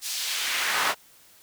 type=noise with high-pass filter sweep; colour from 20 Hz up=brown; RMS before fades=-27 dBFS; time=0.01-0.95 s; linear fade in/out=50 ms; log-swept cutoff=5700 to 1000 Hz; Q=1.1; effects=white hiss -55 dBFS RMS until 1.42 s